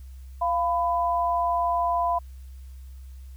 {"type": "tone pair together", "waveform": "sine", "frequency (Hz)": [693.6, 1000], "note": ["F5", "B5"], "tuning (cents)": [-12, 21], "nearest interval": "tritone", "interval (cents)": 633, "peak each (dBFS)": -24, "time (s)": [0.41, 2.19], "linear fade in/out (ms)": 10, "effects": ["added 65 Hz sine -39 dBFS peak until 3.36 s", "white hiss -62 dBFS RMS until 3.36 s"]}